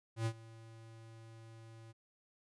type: tone with ADSR envelope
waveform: square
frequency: 113.1 Hz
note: A2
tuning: 48 cents sharp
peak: -32 dBFS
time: 0.16-1.93 s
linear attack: 100 ms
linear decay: 67 ms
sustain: -21 dB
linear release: 24 ms
effects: resampled to 24000 Hz